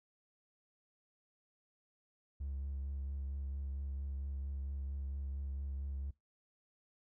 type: tone with vibrato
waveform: triangle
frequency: 68.9 Hz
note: C#2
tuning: 10 cents flat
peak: -35 dBFS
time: 2.4-6.11 s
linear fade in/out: 10 ms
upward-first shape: triangle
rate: 4.4 Hz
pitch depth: 29 cents each way
effects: noise-tail reverb RT60 0.2 s tail -24 dB re dry + tanh soft clip ceiling -33 dBFS